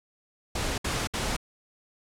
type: noise bursts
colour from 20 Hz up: pink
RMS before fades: -29 dBFS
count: 3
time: 0.55-1.366 s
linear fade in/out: 5 ms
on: 230 ms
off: 63 ms
effects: low-pass 9000 Hz 12 dB/octave